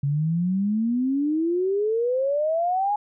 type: exponential sweep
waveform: sine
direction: up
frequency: 137.8 to 843 Hz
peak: -20 dBFS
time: 0.03-2.96 s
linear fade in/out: 5 ms
effects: none